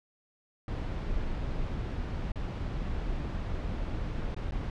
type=noise with dropouts; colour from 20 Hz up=brown; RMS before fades=-33 dBFS; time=0.68-4.7 s; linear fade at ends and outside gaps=2 ms; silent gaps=2.319-2.357 / 4.346-4.364 / 4.51-4.52 s; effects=low-pass 4000 Hz 12 dB/octave